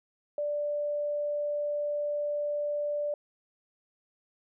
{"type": "tone", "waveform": "sine", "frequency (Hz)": 587.3, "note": "D5", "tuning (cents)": 0, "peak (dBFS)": -28, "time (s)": [0.38, 3.14], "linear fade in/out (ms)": 2, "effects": []}